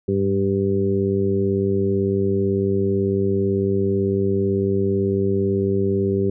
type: harmonic tone with a mistuned harmonic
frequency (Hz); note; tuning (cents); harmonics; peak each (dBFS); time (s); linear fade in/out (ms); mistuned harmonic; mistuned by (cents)
98; G2; 0; 1 / 2 / 3 / 4 / 5; -24 / -23 / -28 / -20 / -31; 0.08-6.3; 5; 1; +34
effects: none